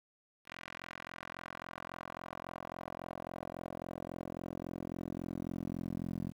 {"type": "tone with band-pass filter sweep", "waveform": "10% pulse", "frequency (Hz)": 43.65, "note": "F1", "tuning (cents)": 0, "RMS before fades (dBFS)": -43, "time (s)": [0.45, 6.33], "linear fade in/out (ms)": 50, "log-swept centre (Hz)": [2100, 200], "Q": 1.4, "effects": ["10-bit"]}